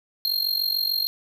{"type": "tone with amplitude modulation", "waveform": "square", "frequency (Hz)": 4218, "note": "C8", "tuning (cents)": 13, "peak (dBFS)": -19, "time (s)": [0.25, 1.07], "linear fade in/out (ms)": 0, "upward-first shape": "sine", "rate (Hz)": 46.7, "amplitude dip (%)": 80, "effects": []}